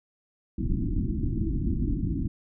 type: low-pass noise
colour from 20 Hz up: pink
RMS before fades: -27 dBFS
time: 0.58-2.28 s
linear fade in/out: 5 ms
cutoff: 340 Hz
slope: 96 dB/octave
effects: none